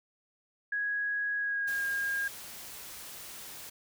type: tone with pitch glide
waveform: sine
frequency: 1661.2 to 1620.4 Hz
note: G#6 to G#6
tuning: 0 to -43 cents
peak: -29 dBFS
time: 0.72-2.28 s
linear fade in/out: 5 ms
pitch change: -43 cents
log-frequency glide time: 1.37-1.83 s
type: noise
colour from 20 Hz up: white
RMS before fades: -45 dBFS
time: 1.67-3.7 s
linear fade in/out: 10 ms
effects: none